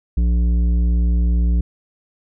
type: tone with tanh clipping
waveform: triangle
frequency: 58.9 Hz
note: A#1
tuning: 19 cents sharp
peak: -15 dBFS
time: 0.17-1.61 s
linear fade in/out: 5 ms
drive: 14 dB
effects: none